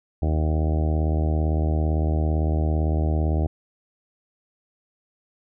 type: harmonic tone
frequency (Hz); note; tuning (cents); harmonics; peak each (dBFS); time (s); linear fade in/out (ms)
77.78; D#2; 0; 1 / 2 / 3 / 4 / 5 / 6 / 7 / 8 / 9 / 10; -20 / -28 / -34 / -31 / -35 / -39 / -39 / -36 / -38 / -40; 0.22-3.47; 5
effects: none